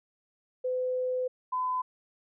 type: tone pair in turn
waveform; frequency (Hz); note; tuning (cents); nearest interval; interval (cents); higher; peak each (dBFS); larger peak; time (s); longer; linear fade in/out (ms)
sine; 507 / 1011.8; B4 / B5; +45 / +42; octave; 1197; second; -27; neither; 0.64-1.28 / 1.52-1.82; first; 10
effects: none